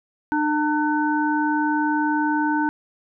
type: harmonic tone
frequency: 300 Hz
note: D4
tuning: 37 cents sharp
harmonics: 1 / 3 / 5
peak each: -21 / -23 / -26 dBFS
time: 0.32-2.69 s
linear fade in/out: 0 ms
effects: none